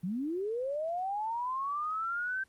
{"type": "linear sweep", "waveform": "sine", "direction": "up", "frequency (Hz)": [164.81, 1568], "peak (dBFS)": -31, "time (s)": [0.03, 2.44], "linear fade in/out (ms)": 10, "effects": ["pink hiss -67 dBFS RMS until 2.48 s", "Opus 32 kbps"]}